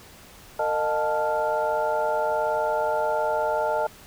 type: tone cluster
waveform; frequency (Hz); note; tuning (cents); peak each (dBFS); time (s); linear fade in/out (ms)
sine; 455.4 / 614 / 713 / 877 / 1393; A#4 / D#5 / F5 / A5 / F6; -40 / -23 / +36 / -6 / -5; -30 / -25 / -33 / -26 / -33; 0.59-3.87; 5
effects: pink hiss -48 dBFS RMS until 4.06 s